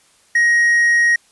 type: tone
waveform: triangle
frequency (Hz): 1883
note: A#6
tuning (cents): +17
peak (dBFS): -9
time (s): 0.35-1.16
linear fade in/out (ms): 5
effects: white hiss -54 dBFS RMS until 1.31 s + resampled to 24000 Hz